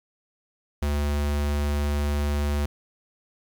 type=tone; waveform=square; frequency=72.8 Hz; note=D2; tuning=15 cents flat; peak=-23 dBFS; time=0.82-2.66 s; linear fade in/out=5 ms; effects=9-bit